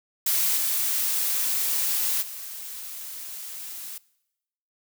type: noise with level steps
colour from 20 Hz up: blue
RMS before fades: -23 / -25 / -37 dBFS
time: 0.26-3.98 s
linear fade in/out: 5 ms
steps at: 0.56 / 2.21 s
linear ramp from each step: 20 ms
effects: noise-tail reverb RT60 0.9 s tail -22 dB re dry